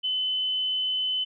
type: tone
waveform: sine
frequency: 3029 Hz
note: F#7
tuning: 40 cents sharp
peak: -24 dBFS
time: 0.03-1.25 s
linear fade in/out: 20 ms
effects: none